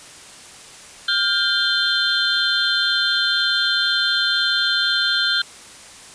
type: tone cluster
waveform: sine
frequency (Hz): 1413 / 1575 / 3148 / 3552 / 4147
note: F6 / G6 / G7 / A7 / C8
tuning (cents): +20 / +8 / +7 / +16 / -16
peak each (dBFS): -23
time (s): 1.08-5.42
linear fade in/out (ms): 5
effects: white hiss -41 dBFS RMS until 6.14 s + resampled to 22050 Hz